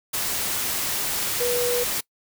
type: tone in noise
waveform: sine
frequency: 486.8 Hz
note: B4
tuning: 25 cents flat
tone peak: -22 dBFS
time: 1.4-1.84 s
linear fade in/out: 10 ms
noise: white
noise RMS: -26 dBFS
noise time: 0.13-2.01 s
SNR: +1 dB
effects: noise-tail reverb RT60 0.1 s tail -23 dB re dry